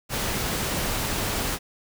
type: noise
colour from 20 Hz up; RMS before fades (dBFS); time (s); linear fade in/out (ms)
pink; -27; 0.09-1.59; 50
effects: none